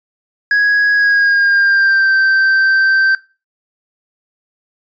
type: tone with pitch glide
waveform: triangle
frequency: 1661.2 to 1558.9 Hz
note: G#6 to G6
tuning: 0 to -10 cents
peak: -7 dBFS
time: 0.51-3.15 s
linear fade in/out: 2 ms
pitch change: -110 cents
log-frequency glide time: 0.94-2.14 s
effects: noise-tail reverb RT60 0.3 s tail -20 dB re dry + resampled to 16000 Hz